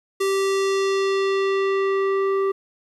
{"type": "tone with low-pass filter sweep", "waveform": "square", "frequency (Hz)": 390, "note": "G4", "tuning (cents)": -9, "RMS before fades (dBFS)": -21, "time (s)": [0.2, 2.52], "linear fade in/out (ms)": 10, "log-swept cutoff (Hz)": [11000, 1200], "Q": 1, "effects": ["10-bit"]}